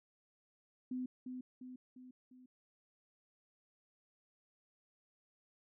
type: tone with echo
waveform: sine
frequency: 253.7 Hz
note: B3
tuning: 47 cents sharp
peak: -37 dBFS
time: 0.91-1.06 s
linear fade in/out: 5 ms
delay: 350 ms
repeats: 4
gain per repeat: -5 dB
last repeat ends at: 2.46 s
effects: none